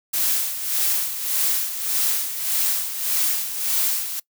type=noise with tremolo; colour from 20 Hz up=blue; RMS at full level=-20 dBFS; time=0.13-4.2 s; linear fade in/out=10 ms; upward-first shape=sine; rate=1.7 Hz; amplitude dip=65%; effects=noise-tail reverb RT60 0.1 s tail -23 dB re dry